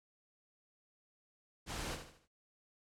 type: noise with echo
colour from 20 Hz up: pink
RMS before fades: -41 dBFS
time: 1.66-1.98 s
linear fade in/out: 50 ms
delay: 76 ms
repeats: 4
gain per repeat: -8 dB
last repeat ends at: 2.284 s
effects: low-pass 9000 Hz 12 dB/octave